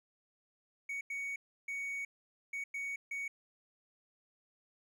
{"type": "tone bursts at uneven times", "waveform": "triangle", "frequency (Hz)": 2235, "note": "C#7", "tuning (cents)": 14, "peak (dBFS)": -35, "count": 6, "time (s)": [[0.89, 1.01], [1.1, 1.36], [1.68, 2.05], [2.53, 2.64], [2.74, 2.96], [3.11, 3.28]], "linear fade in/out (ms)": 5, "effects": []}